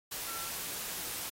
sine tone in noise, 1347 Hz, E6, 37 cents sharp, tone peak -45 dBFS, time 0.27-0.5 s, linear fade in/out 10 ms, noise white, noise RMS -39 dBFS, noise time 0.11-1.3 s, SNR -9 dB, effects AAC 48 kbps

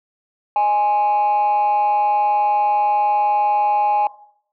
sine tone with amplitude modulation, 830.6 Hz, G#5, in tune, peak -9 dBFS, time 0.56-4.07 s, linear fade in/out 2 ms, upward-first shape sine, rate 219 Hz, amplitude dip 60%, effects noise-tail reverb RT60 0.6 s tail -19 dB re dry + tanh soft clip ceiling -11 dBFS

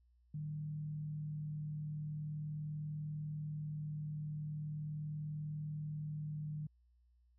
sine tone with frequency modulation, 151.3 Hz, D#3, 48 cents flat, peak -39 dBFS, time 0.34-6.67 s, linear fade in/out 5 ms, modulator 40.4 Hz, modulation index 0.28, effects added 60 Hz sine -67 dBFS peak until 7.38 s

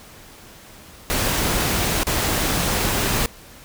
pink noise with dropouts, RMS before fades -21 dBFS, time 1.1-3.26 s, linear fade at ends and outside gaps 0 ms, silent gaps 2.033-2.069 s, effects pink hiss -44 dBFS RMS until 3.64 s

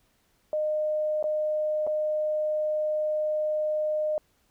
sine tone with dropouts, 612 Hz, D#5, 29 cents flat, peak -24 dBFS, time 0.53-4.18 s, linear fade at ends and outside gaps 1 ms, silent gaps 1.227-1.24 / 1.867-1.873 s, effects pink hiss -68 dBFS RMS until 4.5 s

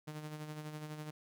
sawtooth tone with tremolo, 152.5 Hz, D#3, 34 cents flat, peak -37 dBFS, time 0.07-1.11 s, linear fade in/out 10 ms, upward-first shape sine, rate 12 Hz, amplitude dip 50%, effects none

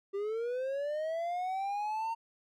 triangle linear sweep, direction up, 390 to 920 Hz, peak -30 dBFS, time 0.13-2.15 s, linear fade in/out 20 ms, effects none

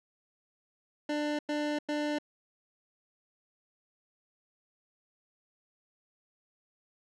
25% pulse tone bursts, 297.1 Hz, D4, 20 cents sharp, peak -26 dBFS, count 3, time 1.09-2.186 s, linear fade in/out 5 ms, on 300 ms, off 98 ms, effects low-pass 5000 Hz 12 dB/octave

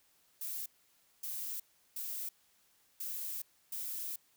violet noise bursts at uneven times, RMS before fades -40 dBFS, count 5, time 0.41-0.66 / 1.23-1.6 / 1.96-2.29 / 3-3.42 / 3.72-4.16 s, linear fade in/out 5 ms, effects white hiss -70 dBFS RMS until 4.36 s

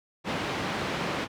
pink band-pass noise, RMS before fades -31 dBFS, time 0.24-1.28 s, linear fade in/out 50 ms, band 150 to 3200 Hz, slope 12 dB/octave, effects none

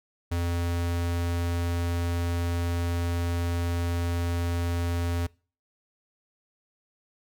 square tone, 86 Hz, F2, 26 cents flat, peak -26 dBFS, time 0.31-5.27 s, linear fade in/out 10 ms, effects noise-tail reverb RT60 0.4 s tail -24 dB re dry

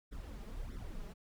brown noise with flanger, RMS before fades -44 dBFS, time 0.11-1.14 s, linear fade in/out 20 ms, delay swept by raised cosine 0.54 to 5.04 ms, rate 1.6 Hz, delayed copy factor +0.75, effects none

